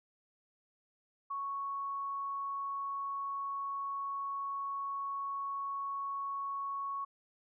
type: tone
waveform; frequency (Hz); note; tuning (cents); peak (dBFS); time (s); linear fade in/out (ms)
sine; 1108.7; C#6; 0; -35; 1.3-7.05; 10
effects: none